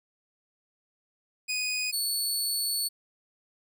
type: tone pair in turn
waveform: 20% pulse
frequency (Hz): 2489 / 4435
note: D#7 / C#8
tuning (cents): 0 / 0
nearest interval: minor seventh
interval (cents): 1000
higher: second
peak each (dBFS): -23 / -21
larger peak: second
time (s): 1.48-1.92 / 1.92-2.89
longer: second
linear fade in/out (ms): 20
effects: none